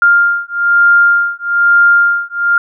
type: beating tone pair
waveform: sine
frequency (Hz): 1400 / 1401.1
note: F6 / F6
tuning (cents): +4 / +5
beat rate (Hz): 1.1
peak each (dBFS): -10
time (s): 0.02-2.58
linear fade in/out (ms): 2
effects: none